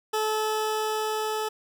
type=tone with level ramp; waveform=20% pulse; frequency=432.7 Hz; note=A4; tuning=29 cents flat; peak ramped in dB=-19 to -22 dBFS; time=0.13-1.49 s; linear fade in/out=10 ms; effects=none